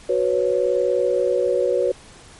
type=chord; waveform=sine; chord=F# suspended fourth; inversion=none; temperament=equal; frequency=370 / 493.9 / 554.4 Hz; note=F#4 / B4 / C#5; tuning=0 / 0 / 0 cents; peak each=-22 / -20 / -21 dBFS; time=0.09-1.92 s; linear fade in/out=5 ms; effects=pink hiss -45 dBFS RMS until 2.39 s + MP3 48 kbps